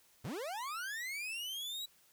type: linear sweep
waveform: 40% pulse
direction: up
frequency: 84.4 to 3927 Hz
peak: -38 dBFS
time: 0.24-1.86 s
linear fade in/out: 10 ms
effects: white hiss -67 dBFS RMS until 2.12 s